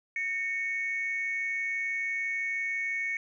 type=tone pair together; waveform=sine; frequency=1839.6 / 2217 Hz; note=A#6 / C#7; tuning=-23 / 0 cents; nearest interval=minor third; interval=323 cents; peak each=-34 / -29 dBFS; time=0.16-3.17 s; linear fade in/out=2 ms; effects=tanh soft clip ceiling -23 dBFS